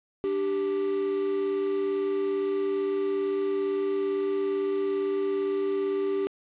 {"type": "tone pair together", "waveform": "triangle", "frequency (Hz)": [294.3, 392], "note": ["D4", "G4"], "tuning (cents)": [4, 0], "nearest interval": "perfect fourth", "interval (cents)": 496, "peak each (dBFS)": [-32, -23], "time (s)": [0.24, 6.27], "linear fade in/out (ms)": 0, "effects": ["resampled to 8000 Hz", "8-bit"]}